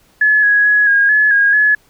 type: tone with pitch steps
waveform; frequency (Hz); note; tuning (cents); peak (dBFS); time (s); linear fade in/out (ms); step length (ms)
sine; 1709 / 1667 / 1681 / 1631 / 1708 / 1634 / 1703; G#6 / G#6 / G#6 / G#6 / G#6 / G#6 / G#6; +49 / +6 / +20 / -32 / +48 / -29 / +43; -8; 0.21-1.75; 5; 220
effects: pink hiss -53 dBFS RMS until 1.89 s